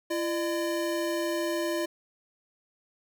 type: tone pair together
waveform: square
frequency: 338.8 / 603.3 Hz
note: E4 / D5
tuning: +48 / +46 cents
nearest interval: minor seventh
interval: 998 cents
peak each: -30 / -32 dBFS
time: 0.1-1.86 s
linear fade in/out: 10 ms
effects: none